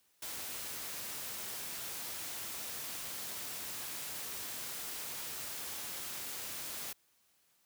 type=noise; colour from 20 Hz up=white; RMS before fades=-42 dBFS; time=0.22-6.93 s; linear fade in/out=5 ms; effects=white hiss -72 dBFS RMS until 7.65 s + high-pass 60 Hz 12 dB/octave

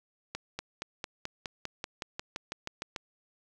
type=accelerating click train; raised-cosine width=0.2 ms; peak=-18 dBFS; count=15; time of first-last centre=0.35-2.962 s; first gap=240 ms; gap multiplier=0.96; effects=none

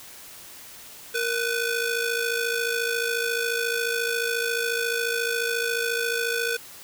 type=ring-modulated tone; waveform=sawtooth; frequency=987.8 Hz; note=B5; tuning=in tune; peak=-17 dBFS; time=1.14-6.57 s; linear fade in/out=10 ms; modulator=521 Hz; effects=white hiss -44 dBFS RMS until 6.83 s

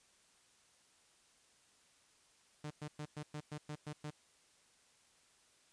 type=tone bursts; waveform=sawtooth; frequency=150 Hz; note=D3; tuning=37 cents sharp; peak=-38 dBFS; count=9; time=2.64-4.105 s; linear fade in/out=5 ms; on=65 ms; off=110 ms; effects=white hiss -69 dBFS RMS until 5.72 s + resampled to 22050 Hz

